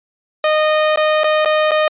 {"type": "tone with dropouts", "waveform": "sawtooth", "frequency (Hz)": 616, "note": "D#5", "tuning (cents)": -17, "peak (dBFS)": -8, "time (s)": [0.44, 1.88], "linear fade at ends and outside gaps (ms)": 2, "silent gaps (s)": [[0.96, 0.973], [1.235, 1.242], [1.449, 1.457], [1.71, 1.716]], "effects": ["resampled to 8000 Hz"]}